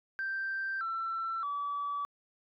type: tone with pitch steps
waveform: sine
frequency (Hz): 1568 / 1341.6 / 1147.8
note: G6 / E6 / D6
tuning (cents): 0 / +30 / -40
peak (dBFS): -31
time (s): 0.19-2.05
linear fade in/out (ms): 0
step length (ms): 620
effects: tanh soft clip ceiling -28 dBFS